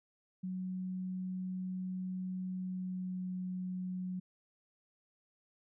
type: tone with pitch glide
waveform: sine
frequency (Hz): 185 to 183.51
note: F#3 to F#3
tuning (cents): 0 to -14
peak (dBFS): -36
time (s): 0.43-4.2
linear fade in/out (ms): 10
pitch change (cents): -14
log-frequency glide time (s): 2.48-3.33
effects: none